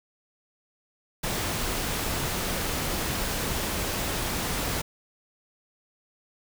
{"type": "noise", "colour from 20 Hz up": "pink", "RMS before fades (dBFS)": -29, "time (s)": [1.23, 4.82], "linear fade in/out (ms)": 10, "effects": []}